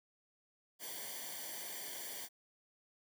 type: noise with comb filter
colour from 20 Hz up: white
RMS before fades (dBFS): -45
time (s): 0.79-2.29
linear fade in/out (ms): 50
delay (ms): 0.76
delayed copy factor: -0.85
effects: none